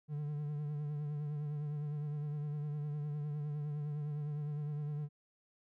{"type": "tone with vibrato", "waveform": "triangle", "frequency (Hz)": 148.1, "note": "D3", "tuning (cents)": 15, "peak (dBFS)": -34, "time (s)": [0.08, 5.09], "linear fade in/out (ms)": 50, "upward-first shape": "triangle", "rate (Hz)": 9.8, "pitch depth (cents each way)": 47, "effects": []}